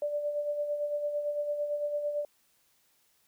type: tone with tremolo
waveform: sine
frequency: 587.3 Hz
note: D5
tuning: in tune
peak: -27 dBFS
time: 0.02-2.25 s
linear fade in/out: 2 ms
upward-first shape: sine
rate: 8.9 Hz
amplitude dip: 50%
effects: white hiss -69 dBFS RMS until 3.27 s